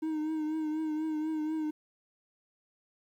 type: tone with vibrato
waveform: triangle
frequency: 311.1 Hz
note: D#4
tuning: in tune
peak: -28 dBFS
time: 0.02-1.71 s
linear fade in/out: 10 ms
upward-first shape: triangle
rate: 4.1 Hz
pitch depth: 44 cents each way
effects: 11-bit